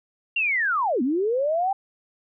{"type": "linear two-way sweep", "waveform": "sine", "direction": "down then up", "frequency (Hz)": [2809, 233.1, 799], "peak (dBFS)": -20, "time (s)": [0.36, 1.73], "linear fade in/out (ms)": 5, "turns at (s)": 1.02, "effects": []}